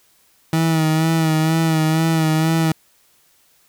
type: tone with vibrato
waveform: 30% pulse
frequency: 160 Hz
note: D#3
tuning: 49 cents sharp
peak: -12 dBFS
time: 0.53-2.72 s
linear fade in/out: 2 ms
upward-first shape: sine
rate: 2.1 Hz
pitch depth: 37 cents each way
effects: white hiss -57 dBFS RMS until 3.68 s